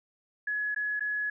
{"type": "tone with dropouts", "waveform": "sine", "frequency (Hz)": 1691, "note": "G#6", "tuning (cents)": 31, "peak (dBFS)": -28, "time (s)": [0.47, 1.3], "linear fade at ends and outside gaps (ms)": 5, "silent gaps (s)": [[0.747, 0.761], [0.996, 1.006]], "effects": []}